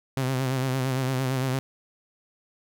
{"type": "tone with vibrato", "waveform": "sawtooth", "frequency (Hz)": 130.81, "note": "C3", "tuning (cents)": 0, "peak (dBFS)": -20, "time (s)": [0.17, 1.59], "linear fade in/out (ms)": 0, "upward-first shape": "sine", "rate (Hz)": 8.8, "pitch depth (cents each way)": 54, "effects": []}